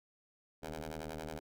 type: ring-modulated tone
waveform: 10% pulse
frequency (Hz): 78.1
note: D#2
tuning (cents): +7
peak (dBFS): -30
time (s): 0.62-1.4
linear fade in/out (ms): 20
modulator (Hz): 346
effects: none